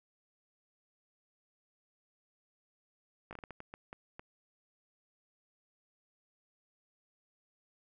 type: slowing click train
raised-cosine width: 0.5 ms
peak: -30 dBFS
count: 10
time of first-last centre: 3.31-4.195 s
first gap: 18 ms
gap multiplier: 1.4
effects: none